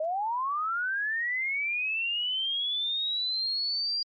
sine linear sweep, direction up, 605 to 4805 Hz, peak -27 dBFS, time 0-4.03 s, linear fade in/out 5 ms, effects Opus 32 kbps

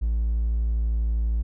triangle tone, 56.2 Hz, A1, 37 cents sharp, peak -18 dBFS, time 0.01-1.43 s, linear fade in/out 20 ms, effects tanh soft clip ceiling -15 dBFS

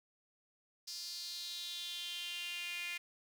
sawtooth tone with high-pass filter sweep, 349.2 Hz, F4, in tune, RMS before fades -43 dBFS, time 0.87-2.98 s, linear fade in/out 10 ms, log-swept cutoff 5000 to 2300 Hz, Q 5.3, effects none

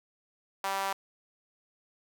sawtooth tone with high-pass filter, 194.9 Hz, G3, 10 cents flat, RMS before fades -32 dBFS, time 0.64-0.93 s, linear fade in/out 2 ms, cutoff 870 Hz, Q 2.4, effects none

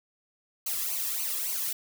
blue noise with flanger, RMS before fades -31 dBFS, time 0.66-1.73 s, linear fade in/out 5 ms, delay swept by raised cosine 0.56 to 1.38 ms, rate 3.6 Hz, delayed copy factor -0.85, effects none

